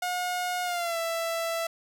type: tone with pitch glide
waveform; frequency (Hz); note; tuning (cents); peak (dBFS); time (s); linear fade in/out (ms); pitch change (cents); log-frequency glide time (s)
sawtooth; 720 to 664.1; F#5 to E5; -47 to +13; -24; 0.02-1.67; 5; -140; 0.64-0.98
effects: none